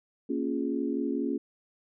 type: chord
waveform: sine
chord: Bb minor seventh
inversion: none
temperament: equal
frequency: 233.1 / 277.2 / 349.2 / 415.3 Hz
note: Bb3 / Db4 / F4 / Ab4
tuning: 0 / 0 / 0 / 0 cents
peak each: -33 / -30 / -34 / -36 dBFS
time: 0.29-1.38 s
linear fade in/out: 10 ms
effects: none